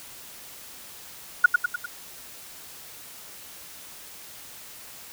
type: tone with echo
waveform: sine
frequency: 1442 Hz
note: F#6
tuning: 45 cents flat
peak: -9 dBFS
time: 1.44-1.46 s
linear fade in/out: 5 ms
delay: 100 ms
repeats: 4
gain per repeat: -5 dB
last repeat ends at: 1.86 s
effects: white hiss -44 dBFS RMS until 5.12 s